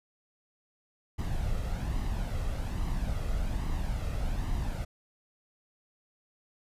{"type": "noise with flanger", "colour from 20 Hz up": "brown", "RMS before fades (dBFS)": -31, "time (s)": [1.18, 4.85], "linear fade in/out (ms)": 10, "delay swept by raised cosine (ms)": [1, 1.55], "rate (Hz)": 1.2, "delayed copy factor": 0.5, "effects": ["resampled to 32000 Hz"]}